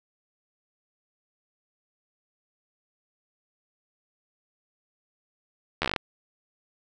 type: slowing click train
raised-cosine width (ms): 0.3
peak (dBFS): -9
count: 9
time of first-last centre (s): 5.82-5.962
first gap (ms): 12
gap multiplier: 1.11
effects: none